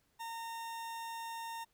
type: tone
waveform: 40% pulse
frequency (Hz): 917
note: A#5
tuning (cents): -29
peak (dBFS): -40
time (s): 0.19-1.65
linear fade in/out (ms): 20
effects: pink hiss -75 dBFS RMS until 1.73 s